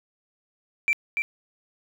sine tone with echo, 2344 Hz, D7, 4 cents flat, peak -17 dBFS, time 0.88-0.93 s, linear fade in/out 0 ms, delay 290 ms, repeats 1, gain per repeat -5 dB, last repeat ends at 1.22 s, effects tanh soft clip ceiling -15 dBFS + 9-bit

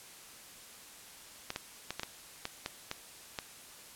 clicks, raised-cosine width 0.2 ms, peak -18 dBFS, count 9, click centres 1.504 / 1.561 / 1.906 / 1.996 / 2.033 / 2.454 / 2.661 / 2.914 / 3.388 s, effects white hiss -52 dBFS RMS until 3.95 s + low-pass 12000 Hz 12 dB/octave

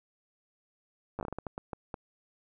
slowing click train, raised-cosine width 1 ms, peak -22 dBFS, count 12, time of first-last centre 1.19-1.942 s, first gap 9 ms, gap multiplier 1.37, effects none

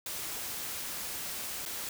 white noise with dropouts, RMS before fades -38 dBFS, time 0.06-1.89 s, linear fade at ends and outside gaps 2 ms, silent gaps 1.653-1.66 s, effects none

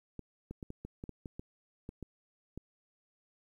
clicks, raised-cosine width 3 ms, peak -29 dBFS, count 12, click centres 0.193 / 0.51 / 0.628 / 0.704 / 0.85 / 1.039 / 1.093 / 1.258 / 1.395 / 1.891 / 2.027 / 2.576 s, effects 11-bit

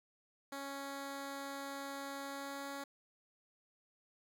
10% pulse tone with pitch glide, 277.2 to 278.8 Hz, C#4 to C#4, 0 to +10 cents, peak -34 dBFS, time 0.52-2.84 s, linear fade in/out 5 ms, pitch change +10 cents, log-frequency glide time 2.25-2.67 s, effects none

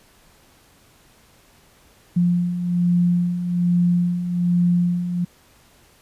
sine beating tone pair, 174.61 / 175.81 Hz, F3 / F3, 0 / +12 cents, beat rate 1.2 Hz, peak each -24 / -17 dBFS, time 2.16-5.25 s, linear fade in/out 10 ms, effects pink hiss -54 dBFS RMS until 6.01 s + resampled to 32000 Hz

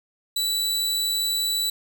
sawtooth tone, 3951 Hz, B7, in tune, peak -19 dBFS, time 0.36-1.7 s, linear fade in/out 5 ms, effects none

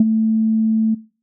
sine tone with ADSR envelope, 220.8 Hz, A3, 6 cents sharp, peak -5 dBFS, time 0-0.95 s, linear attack 4 ms, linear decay 36 ms, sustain -9 dB, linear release 13 ms, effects noise-tail reverb RT60 0.4 s tail -21 dB re dry + tanh soft clip ceiling -3 dBFS

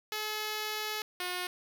5% pulse tone pair in turn, 427.6 / 360.4 Hz, A4 / F#4, -49 / -45 cents, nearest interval minor third, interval 296 cents, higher first, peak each -22 dBFS, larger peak neither, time 0.12-1.02 / 1.2-1.47 s, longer first, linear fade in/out 2 ms, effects none

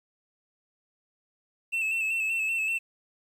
triangle tone with vibrato, 2645 Hz, E7, 5 cents sharp, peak -24 dBFS, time 1.72-2.79 s, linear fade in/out 20 ms, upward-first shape square, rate 5.2 Hz, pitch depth 33 cents each way, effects 10-bit

